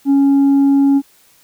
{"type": "tone with tanh clipping", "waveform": "sine", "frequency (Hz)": 277.5, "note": "C#4", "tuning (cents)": 2, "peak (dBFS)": -9, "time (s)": [0.05, 1.02], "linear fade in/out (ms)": 50, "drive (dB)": 2, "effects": ["white hiss -51 dBFS RMS until 1.43 s"]}